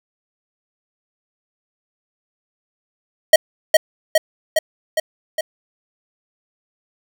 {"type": "tone with echo", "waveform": "square", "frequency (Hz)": 632, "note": "D#5", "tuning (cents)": 27, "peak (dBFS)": -4, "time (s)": [3.33, 3.36], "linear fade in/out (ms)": 5, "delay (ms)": 410, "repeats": 5, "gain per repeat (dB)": -3, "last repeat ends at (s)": 5.41, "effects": []}